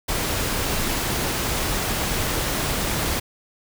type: noise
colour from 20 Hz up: pink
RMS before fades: -24 dBFS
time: 0.08-3.2 s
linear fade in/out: 10 ms
effects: none